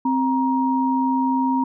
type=tone pair together; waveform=sine; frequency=261.6 / 942.8 Hz; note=C4 / A#5; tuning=0 / +19 cents; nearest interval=octave + minor seventh; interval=2219 cents; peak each=-19 / -21 dBFS; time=0.05-1.64 s; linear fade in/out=5 ms; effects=none